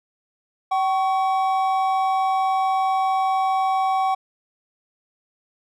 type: tone pair together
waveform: triangle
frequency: 764.2 / 1108.7 Hz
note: G5 / C#6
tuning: -44 / 0 cents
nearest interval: tritone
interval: 644 cents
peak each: -17 / -23 dBFS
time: 0.71-4.15 s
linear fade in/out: 10 ms
effects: none